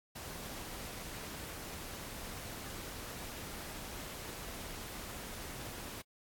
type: noise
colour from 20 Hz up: pink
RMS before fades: -45 dBFS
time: 0.15-6.02 s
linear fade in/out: 10 ms
effects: AAC 64 kbps